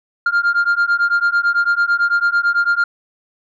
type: beating tone pair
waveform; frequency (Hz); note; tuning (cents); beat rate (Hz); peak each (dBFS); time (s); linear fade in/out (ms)
sine; 1396.9 / 1405.9; F6 / F6; 0 / +11; 9; -14; 0.26-2.84; 5
effects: tanh soft clip ceiling -10 dBFS